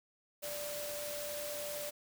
sine tone in noise, 587.3 Hz, D5, in tune, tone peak -41 dBFS, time 0.42-1.91 s, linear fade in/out 20 ms, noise white, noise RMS -43 dBFS, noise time 0.42-1.91 s, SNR -1 dB, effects none

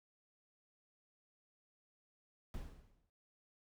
brown noise with exponential decay, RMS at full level -42 dBFS, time 2.54-3.1 s, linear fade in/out 1 ms, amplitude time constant 120 ms, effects none

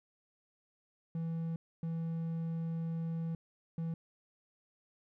triangle tone bursts at uneven times, 164.6 Hz, E3, 2 cents flat, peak -32 dBFS, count 3, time 1.15-1.56 / 1.83-3.35 / 3.78-3.94 s, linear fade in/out 2 ms, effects none

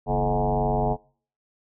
sine tone with frequency modulation, 431.6 Hz, A4, 33 cents flat, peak -20 dBFS, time 0.06-0.97 s, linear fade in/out 50 ms, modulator 98.5 Hz, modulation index 4.2, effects noise-tail reverb RT60 0.5 s tail -25 dB re dry

